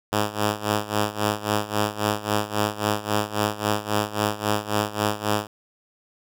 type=tone with tremolo; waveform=5% pulse; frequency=105.1 Hz; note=G#2; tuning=21 cents sharp; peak=-8 dBFS; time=0.12-5.47 s; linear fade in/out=5 ms; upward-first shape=sine; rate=3.7 Hz; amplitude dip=85%; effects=none